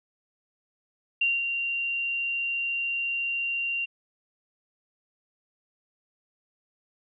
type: tone with ADSR envelope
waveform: sine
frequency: 2767 Hz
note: F7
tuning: 17 cents flat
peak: -20 dBFS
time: 1.21-3.86 s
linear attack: 6 ms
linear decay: 200 ms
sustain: -6 dB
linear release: 19 ms
effects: none